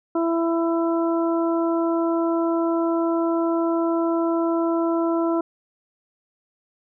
harmonic tone, 333.2 Hz, E4, 19 cents sharp, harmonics 1 / 2 / 3 / 4, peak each -20 / -26 / -30 / -32 dBFS, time 0.15-5.41 s, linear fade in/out 5 ms, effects none

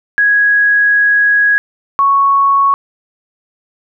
sine tone pair in turn, 1661.2 / 1108.7 Hz, G#6 / C#6, 0 / 0 cents, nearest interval perfect fifth, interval 700 cents, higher first, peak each -7 dBFS, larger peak neither, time 0.18-1.58 / 1.99-2.74 s, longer first, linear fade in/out 0 ms, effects none

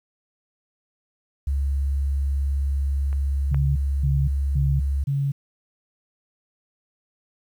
sine tone, 69.3 Hz, C#2, in tune, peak -20 dBFS, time 1.47-5.04 s, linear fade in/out 5 ms
clicks, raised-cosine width 0.5 ms, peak -28 / -21 dBFS, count 2, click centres 3.129 / 3.545 s
sine tone bursts, 139.4 Hz, C#3, 10 cents sharp, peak -20 dBFS, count 4, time 3.51-5.32 s, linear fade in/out 10 ms, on 250 ms, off 270 ms
effects 9-bit

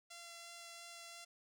5% pulse tone with vibrato, 683 Hz, F5, 39 cents flat, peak -39 dBFS, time 0.1-1.25 s, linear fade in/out 10 ms, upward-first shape sine, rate 2.9 Hz, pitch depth 8 cents each way, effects none

